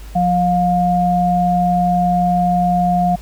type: tone pair together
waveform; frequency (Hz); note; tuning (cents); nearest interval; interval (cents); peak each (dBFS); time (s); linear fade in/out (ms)
sine; 177.98 / 710; F3 / F5; +33 / +28; 2 octaves; 2395; -16 / -14; 0.15-3.16; 10
effects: added 51 Hz sine -31 dBFS peak until 3.21 s + pink hiss -43 dBFS RMS until 3.21 s